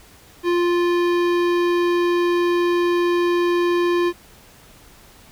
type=tone with hard clipping; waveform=sine; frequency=349.2 Hz; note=F4; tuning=in tune; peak=-18 dBFS; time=0.43-4.13 s; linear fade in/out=50 ms; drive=17 dB; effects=pink hiss -48 dBFS RMS until 5.31 s